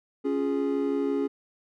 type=chord; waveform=triangle; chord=Db major; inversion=none; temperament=equal; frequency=277.2 / 349.2 / 415.3 Hz; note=Db4 / F4 / Ab4; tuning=0 / 0 / 0 cents; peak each=-25 / -31 / -26 dBFS; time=0.24-1.28 s; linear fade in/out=20 ms; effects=none